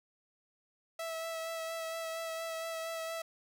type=tone with vibrato; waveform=sawtooth; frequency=654 Hz; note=E5; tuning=14 cents flat; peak=-33 dBFS; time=0.99-3.22 s; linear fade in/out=5 ms; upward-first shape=sine; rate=4.3 Hz; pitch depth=16 cents each way; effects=none